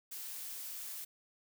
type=noise; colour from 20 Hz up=blue; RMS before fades=-44 dBFS; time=0.11-1.05 s; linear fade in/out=10 ms; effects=none

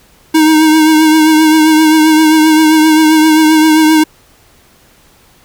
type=tone with vibrato; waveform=square; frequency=313 Hz; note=D#4; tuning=10 cents sharp; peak=-5 dBFS; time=0.34-4.04 s; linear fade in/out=10 ms; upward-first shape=triangle; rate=7.6 Hz; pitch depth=39 cents each way; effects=pink hiss -46 dBFS RMS until 5.44 s

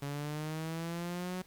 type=linear sweep; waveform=sawtooth; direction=up; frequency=140.5 to 185 Hz; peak=-32 dBFS; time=0.02-1.42 s; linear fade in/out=5 ms; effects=pink hiss -61 dBFS RMS until 1.46 s

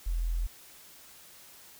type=tone; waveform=sine; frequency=41.96 Hz; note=E1; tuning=31 cents sharp; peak=-27 dBFS; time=0.06-0.47 s; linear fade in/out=10 ms; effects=white hiss -53 dBFS RMS until 1.79 s

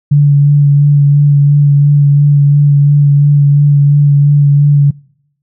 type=tone with vibrato; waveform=sine; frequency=143.9 Hz; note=D3; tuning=35 cents flat; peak=-3 dBFS; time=0.11-4.91 s; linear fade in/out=10 ms; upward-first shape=sine; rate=2.9 Hz; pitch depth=17 cents each way; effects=noise-tail reverb RT60 0.8 s tail -26 dB re dry

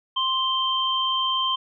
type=tone pair together; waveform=sine; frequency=1046.5 / 3136 Hz; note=C6 / G7; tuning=0 / 0 cents; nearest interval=octave + perfect fifth; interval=1900 cents; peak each=-24 / -23 dBFS; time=0.16-1.56 s; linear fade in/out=10 ms; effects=none

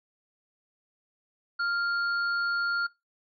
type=tone pair together; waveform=sine; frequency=1396.9 / 4399 Hz; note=F6 / C#8; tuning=0 / -14 cents; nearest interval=octave + minor sixth; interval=1986 cents; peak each=-26 / -37 dBFS; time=1.59-2.87 s; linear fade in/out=10 ms; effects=noise-tail reverb RT60 0.2 s tail -20 dB re dry

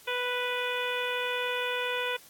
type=harmonic tone; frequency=493.9 Hz; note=B4; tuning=in tune; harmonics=1 / 2 / 3 / 4 / 5 / 6 / 7; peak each=-33 / -36 / -35 / -39 / -35 / -39 / -39 dBFS; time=0.07-2.17 s; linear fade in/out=10 ms; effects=white hiss -54 dBFS RMS until 2.29 s + AAC 64 kbps

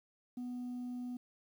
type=tone; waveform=sine; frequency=246.9 Hz; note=B3; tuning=in tune; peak=-36 dBFS; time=0.37-1.17 s; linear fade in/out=5 ms; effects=tanh soft clip ceiling -38 dBFS + 11-bit

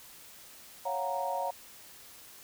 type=chord; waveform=sine; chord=Gb major seventh; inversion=second; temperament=equal; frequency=554.4 / 698.5 / 740 / 932.3 Hz; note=Db5 / F5 / Gb5 / Bb5; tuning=0 / 0 / 0 / 0 cents; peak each=-36 / -37 / -37 / -34 dBFS; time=0.85-1.51 s; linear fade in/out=10 ms; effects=white hiss -52 dBFS RMS until 2.43 s

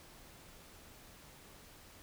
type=silence; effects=pink hiss -57 dBFS RMS until 2.02 s

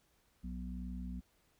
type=harmonic tone; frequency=61.74 Hz; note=B1; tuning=in tune; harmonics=1 / 3 / 4; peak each=-42 / -44 / -48 dBFS; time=0.43-1.21 s; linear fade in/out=20 ms; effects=pink hiss -73 dBFS RMS until 1.59 s

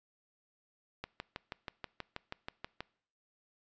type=click train; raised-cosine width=0.3 ms; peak=-23 dBFS; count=12; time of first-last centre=1.04-2.806 s; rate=6.23 Hz; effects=noise-tail reverb RT60 0.6 s tail -23 dB re dry + resampled to 16000 Hz

